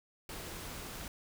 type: noise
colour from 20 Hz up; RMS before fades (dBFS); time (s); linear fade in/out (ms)
pink; -44; 0.29-1.08; 2
effects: none